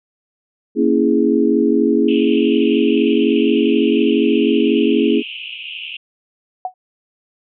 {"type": "chord", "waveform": "sine", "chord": "A# half-diminished seventh", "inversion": "none", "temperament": "equal", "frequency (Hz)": [233.1, 277.2, 329.6, 415.3], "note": ["A#3", "C#4", "E4", "G#4"], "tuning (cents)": [0, 0, 0, 0], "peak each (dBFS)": -17, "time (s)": [0.75, 5.23], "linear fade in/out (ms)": 50}
{"type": "band-pass noise", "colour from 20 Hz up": "white", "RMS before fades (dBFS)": -30, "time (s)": [2.08, 5.97], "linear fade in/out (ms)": 5, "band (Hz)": [2500, 3100], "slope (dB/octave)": 96}
{"type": "tone with exponential decay", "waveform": "sine", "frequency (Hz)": 740, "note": "F#5", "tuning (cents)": 0, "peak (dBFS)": -15, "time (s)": [6.65, 6.74], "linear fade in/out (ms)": 2, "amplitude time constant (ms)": 18}
{"effects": []}